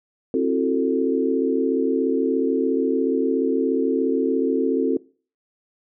sine chord, F# half-diminished seventh, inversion second, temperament just, 266.4 / 333 / 370 / 444 Hz, C4 / E4 / F#4 / A4, +31 / +18 / 0 / +16 cents, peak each -22 / -26 / -24 / -22 dBFS, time 0.34-4.97 s, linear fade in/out 2 ms, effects noise-tail reverb RT60 0.4 s tail -22 dB re dry

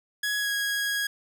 sawtooth tone with pitch glide, 1674 to 1651.9 Hz, G#6 to G#6, +13 to -10 cents, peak -22 dBFS, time 0.23-1.07 s, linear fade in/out 5 ms, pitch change -23 cents, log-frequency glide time 0.39-0.5 s, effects none

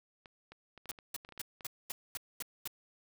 clicks, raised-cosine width 0.3 ms, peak -35 dBFS, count 11, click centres 0.258 / 0.52 / 0.777 / 0.857 / 0.917 / 0.988 / 1.249 / 1.29 / 1.323 / 1.377 / 1.608 s
white noise bursts, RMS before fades -39 dBFS, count 8, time 0.89-2.676 s, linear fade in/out 2 ms, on 22 ms, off 230 ms
effects none

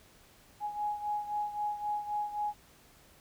sine beating tone pair, 833 / 836.8 Hz, G#5 / G#5, +5 / +13 cents, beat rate 3.8 Hz, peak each -33 / -38 dBFS, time 0.6-2.54 s, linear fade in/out 50 ms, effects pink hiss -60 dBFS RMS until 3.2 s

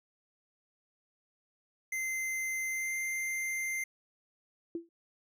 square tone with pitch glide, 2075 to 2091 Hz, C7 to C7, -15 to -2 cents, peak -33 dBFS, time 1.92-3.84 s, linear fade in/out 5 ms, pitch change +13 cents, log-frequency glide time 2.7-2.95 s
sine tone with exponential decay, 336.3 Hz, E4, 35 cents sharp, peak -30 dBFS, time 4.75-4.89 s, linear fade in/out 2 ms, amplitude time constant 30 ms
effects none

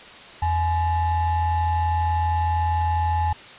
triangle ring-modulated tone, 466.2 Hz, A#4, in tune, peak -14 dBFS, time 0.42-3.33 s, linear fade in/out 5 ms, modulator 382 Hz, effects white hiss -42 dBFS RMS until 3.58 s + resampled to 8000 Hz

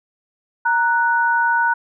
sine tone pair together, 932.3 / 1480 Hz, A#5 / F#6, 0 / 0 cents, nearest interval minor sixth, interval 800 cents, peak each -17 dBFS, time 0.65-1.74 s, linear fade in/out 10 ms, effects none

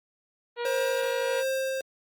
harmonic tone, 477.5 Hz, A#4, 42 cents sharp, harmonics 1 / 2 / 3 / 4 / 5 / 6 / 7 / 8 / 9, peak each -30 / -36 / -40 / -42 / -44 / -46 / -47 / -48 / -49 dBFS, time 0.56-1.44 s, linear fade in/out 50 ms
square tone with tremolo, 530 Hz, C5, 22 cents sharp, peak -26 dBFS, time 0.65-1.81 s, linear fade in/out 2 ms, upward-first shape triangle, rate 1.5 Hz, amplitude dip 35%
effects Opus 24 kbps

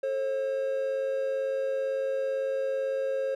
triangle tone pair together, 439.1 / 537 Hz, A4 / C5, -4 / +45 cents, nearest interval minor third, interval 349 cents, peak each -34 / -25 dBFS, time 0.03-3.35 s, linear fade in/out 5 ms, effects none

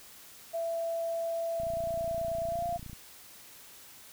sine tone with pitch glide, 667 to 691.3 Hz, E5 to F5, +20 to -18 cents, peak -30 dBFS, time 0.53-2.78 s, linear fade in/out 20 ms, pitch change +62 cents, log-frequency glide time 2.45-2.65 s
click train, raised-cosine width 5 ms, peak -32 dBFS, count 40, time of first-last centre 1.6-2.931 s, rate 29.3 Hz
effects white hiss -52 dBFS RMS until 4.12 s

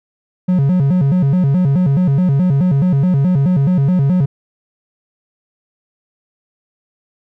triangle tone with vibrato, 158.7 Hz, D#3, 35 cents sharp, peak -8 dBFS, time 0.48-4.26 s, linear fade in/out 10 ms, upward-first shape square, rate 4.7 Hz, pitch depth 240 cents each way, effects none

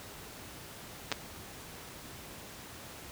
clicks, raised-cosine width 0.2 ms, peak -13 dBFS, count 2, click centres 1.117 / 1.124 s, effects pink hiss -47 dBFS RMS until 3.11 s + high-pass 60 Hz 12 dB/octave

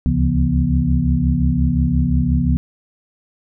sine tone cluster, 68.4 / 74.1 / 136.1 / 170.1 / 243.6 Hz, C#2 / D2 / C#3 / F3 / B3, -23 / +16 / -31 / -45 / -24 cents, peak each -20 dBFS, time 0.06-2.57 s, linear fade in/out 0 ms, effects none

